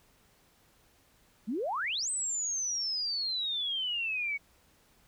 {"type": "exponential two-way sweep", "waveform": "sine", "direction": "up then down", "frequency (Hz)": [196, 8270, 2219], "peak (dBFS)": -30, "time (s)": [1.47, 4.38], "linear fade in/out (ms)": 20, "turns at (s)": 2.1, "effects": ["pink hiss -65 dBFS RMS until 5.07 s"]}